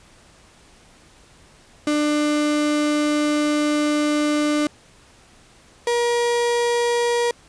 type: tone pair in turn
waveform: 35% pulse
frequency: 298 / 476.1 Hz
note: D4 / A#4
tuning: +25 / +37 cents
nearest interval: minor sixth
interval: 812 cents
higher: second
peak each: -16 dBFS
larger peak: neither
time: 1.87-4.67 / 5.87-7.31 s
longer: first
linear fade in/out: 2 ms
effects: pink hiss -51 dBFS RMS until 7.48 s + resampled to 22050 Hz